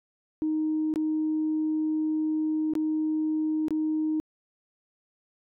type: tone with dropouts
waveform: sine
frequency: 311.1 Hz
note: D#4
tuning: in tune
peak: -23 dBFS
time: 0.42-4.2 s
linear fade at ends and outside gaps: 0 ms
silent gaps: 0.939-0.959 / 2.736-2.753 / 3.683-3.707 s
effects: tanh soft clip ceiling -19 dBFS

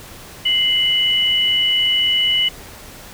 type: tone pair together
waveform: sine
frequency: 2087 / 2958 Hz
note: C7 / F#7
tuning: -5 / -1 cents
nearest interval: tritone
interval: 604 cents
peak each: -23 / -14 dBFS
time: 0.45-2.49 s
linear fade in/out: 10 ms
effects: pink hiss -38 dBFS RMS until 3.13 s

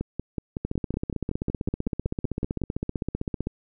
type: two click trains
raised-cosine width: 3 ms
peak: -14 / -15 dBFS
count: 45 / 15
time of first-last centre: 0.65-3.471 / 0.01-2.617 s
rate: 15.6 / 5.37 Hz
effects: none

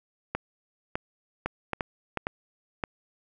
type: clicks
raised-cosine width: 0.5 ms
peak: -13 dBFS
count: 8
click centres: 0.35 / 0.955 / 1.46 / 1.733 / 1.808 / 2.173 / 2.269 / 2.838 s
effects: none

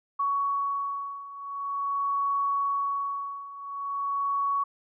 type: beating tone pair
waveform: sine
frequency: 1119 / 1119.45 Hz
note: C#6 / C#6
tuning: +16 / +17 cents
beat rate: 0.45 Hz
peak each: -31 / -28 dBFS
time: 0.19-4.64 s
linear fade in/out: 10 ms
effects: none

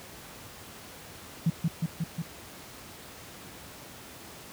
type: tone with echo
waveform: sine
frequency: 164.81 Hz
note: E3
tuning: in tune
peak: -20 dBFS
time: 1.46-1.5 s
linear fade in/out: 5 ms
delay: 180 ms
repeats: 4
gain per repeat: -2 dB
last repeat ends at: 2.22 s
effects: pink hiss -46 dBFS RMS until 4.52 s + high-pass 80 Hz 12 dB/octave

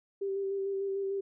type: tone with vibrato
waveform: sine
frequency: 392 Hz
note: G4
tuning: in tune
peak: -30 dBFS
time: 0.21-1.21 s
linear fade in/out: 10 ms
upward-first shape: square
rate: 6.7 Hz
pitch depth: 16 cents each way
effects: none

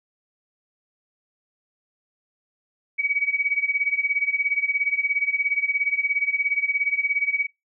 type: tone with tremolo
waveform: sine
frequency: 2266 Hz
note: C#7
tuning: 37 cents sharp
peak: -17 dBFS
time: 2.98-7.47 s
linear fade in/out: 20 ms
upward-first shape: sine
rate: 17 Hz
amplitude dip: 85%
effects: noise-tail reverb RT60 0.2 s tail -21 dB re dry

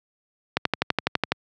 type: click train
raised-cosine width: 0.3 ms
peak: -4 dBFS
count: 10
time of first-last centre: 0.57-1.32 s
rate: 12 Hz
effects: high-pass 100 Hz 12 dB/octave

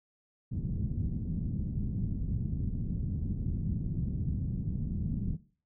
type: low-pass noise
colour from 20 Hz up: white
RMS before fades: -33 dBFS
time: 0.51-5.37 s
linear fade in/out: 20 ms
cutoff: 190 Hz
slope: 24 dB/octave
effects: noise-tail reverb RT60 0.4 s tail -17 dB re dry

